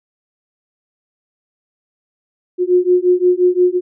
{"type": "beating tone pair", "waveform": "sine", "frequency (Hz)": [357.5, 363.2], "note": ["F4", "F#4"], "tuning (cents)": [41, -32], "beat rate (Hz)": 5.7, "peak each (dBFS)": -13, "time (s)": [2.58, 3.81], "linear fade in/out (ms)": 50, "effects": []}